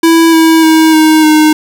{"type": "tone with pitch steps", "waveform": "square", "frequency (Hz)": [329.6, 324.1, 318.7, 313.4, 308.2], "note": ["E4", "E4", "D#4", "D#4", "D#4"], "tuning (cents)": [0, -29, 42, 13, -16], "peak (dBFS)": -4, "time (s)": [0.03, 1.53], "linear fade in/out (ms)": 5, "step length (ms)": 300, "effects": ["7-bit"]}